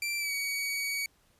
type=tone with pitch glide; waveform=sawtooth; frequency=2349 to 2257 Hz; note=D7 to C#7; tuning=0 to +31 cents; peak=-27 dBFS; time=0.02-1.06 s; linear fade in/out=2 ms; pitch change=-69 cents; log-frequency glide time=0.18-0.32 s; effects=pink hiss -67 dBFS RMS until 1.39 s + resampled to 32000 Hz